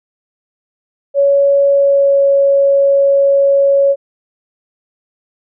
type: tone with pitch glide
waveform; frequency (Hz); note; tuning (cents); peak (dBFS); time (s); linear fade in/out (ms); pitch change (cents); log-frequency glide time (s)
sine; 560 to 555.8; C#5 to C#5; +18 to +4; -7; 1.14-3.96; 50; -14; 1.69-2.22
effects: none